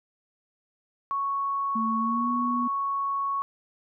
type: tone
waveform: sine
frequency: 1108.7 Hz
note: C#6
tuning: in tune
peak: -25 dBFS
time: 1.11-3.42 s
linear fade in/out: 0 ms
type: tone with pitch glide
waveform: sine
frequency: 224.2 to 243.1 Hz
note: A3 to B3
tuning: +33 to -27 cents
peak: -27 dBFS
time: 1.75-2.68 s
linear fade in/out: 10 ms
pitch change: +140 cents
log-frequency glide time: 1.98-2.31 s
effects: none